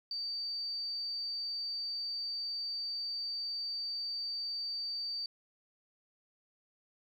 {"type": "tone", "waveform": "sine", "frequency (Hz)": 4619, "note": "D8", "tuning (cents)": -30, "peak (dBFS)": -35, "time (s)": [0.11, 5.26], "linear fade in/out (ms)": 2, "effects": ["11-bit"]}